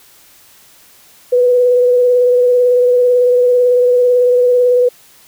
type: tone with vibrato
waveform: sine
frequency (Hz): 493.9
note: B4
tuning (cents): 0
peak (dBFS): -7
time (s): 1.32-4.89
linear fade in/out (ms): 10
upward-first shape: sine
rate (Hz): 18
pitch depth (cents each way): 20
effects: white hiss -45 dBFS RMS until 5.27 s